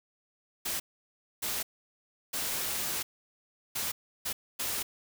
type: noise bursts at uneven times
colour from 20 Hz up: white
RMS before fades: -33 dBFS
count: 6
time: 0.65-0.8 / 1.42-1.63 / 2.33-3.03 / 3.75-3.92 / 4.25-4.33 / 4.59-4.83 s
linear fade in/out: 10 ms
effects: none